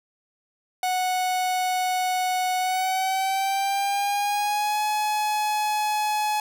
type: tone with pitch glide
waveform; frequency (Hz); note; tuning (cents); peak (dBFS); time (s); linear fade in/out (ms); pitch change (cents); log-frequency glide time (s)
45% pulse; 737 to 846.6; F#5 to G#5; -7 to +33; -22; 0.83-6.4; 2; +240; 2.58-4.83
effects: none